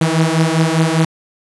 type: beating tone pair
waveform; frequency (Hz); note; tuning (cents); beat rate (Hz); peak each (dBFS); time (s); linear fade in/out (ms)
sawtooth; 158.9 / 163.9; D#3 / E3; +37 / -10; 5; -11; 0.01-1.05; 5
effects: resampled to 24000 Hz + 7-bit